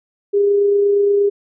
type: tone with amplitude modulation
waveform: sine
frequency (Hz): 404.5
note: G#4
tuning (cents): -46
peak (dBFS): -10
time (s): 0.33-1.3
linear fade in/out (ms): 20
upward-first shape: sine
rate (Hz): 28.5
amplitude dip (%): 25
effects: none